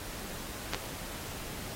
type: clicks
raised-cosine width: 0.2 ms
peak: -14 dBFS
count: 2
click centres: 0.735 / 0.746 s
effects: pink hiss -42 dBFS RMS until 1.75 s + AAC 48 kbps